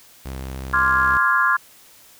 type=tone with vibrato; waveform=sawtooth; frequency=65.9 Hz; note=C2; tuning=13 cents sharp; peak=-25 dBFS; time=0.25-1.18 s; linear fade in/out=10 ms; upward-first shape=triangle; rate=6.4 Hz; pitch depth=15 cents each way
type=chord; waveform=sine; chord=D half-diminished seventh; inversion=third; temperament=equal; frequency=1046.5 / 1174.7 / 1396.9 / 1661.2 Hz; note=C6 / D6 / F6 / Ab6; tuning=0 / 0 / 0 / 0 cents; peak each=-20 / -23 / -19 / -20 dBFS; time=0.73-1.57 s; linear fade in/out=10 ms
effects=white hiss -49 dBFS RMS until 2.19 s